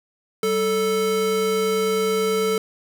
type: tone pair together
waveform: square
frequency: 192.74 / 440 Hz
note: G3 / A4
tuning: -29 / 0 cents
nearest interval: octave + major second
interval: 1429 cents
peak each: -29 / -20 dBFS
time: 0.43-2.58 s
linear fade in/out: 2 ms
effects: none